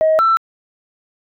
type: tone pair in turn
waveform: sine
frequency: 632 / 1334.5 Hz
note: D#5 / E6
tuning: +27 / +21 cents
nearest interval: octave + minor second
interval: 1294 cents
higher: second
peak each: -9 dBFS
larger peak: neither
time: 0.01-0.19 / 0.19-0.37 s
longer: neither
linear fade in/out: 0 ms
effects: tanh soft clip ceiling -7 dBFS